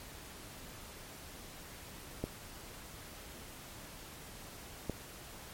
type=clicks; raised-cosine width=2 ms; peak=-21 dBFS; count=2; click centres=2.24 / 4.897 s; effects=pink hiss -50 dBFS RMS until 5.53 s + MP3 64 kbps